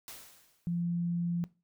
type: noise with exponential decay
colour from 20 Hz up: white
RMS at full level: -44 dBFS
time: 0.08-0.82 s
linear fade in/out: 0 ms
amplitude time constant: 160 ms
type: tone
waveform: sine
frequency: 172.3 Hz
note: F3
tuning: 23 cents flat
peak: -29 dBFS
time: 0.67-1.44 s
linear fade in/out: 0 ms
effects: noise-tail reverb RT60 0.3 s tail -20 dB re dry